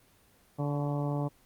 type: harmonic tone with a mistuned harmonic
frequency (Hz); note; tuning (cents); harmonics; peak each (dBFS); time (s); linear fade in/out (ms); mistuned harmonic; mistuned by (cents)
144.8; D3; -24; 1 / 2 / 3 / 4 / 5 / 6 / 7 / 8; -30 / -35 / -41 / -38 / -42 / -42 / -48 / -47; 0.58-1.29; 20; 8; -48
effects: pink hiss -63 dBFS RMS until 1.45 s + Opus 24 kbps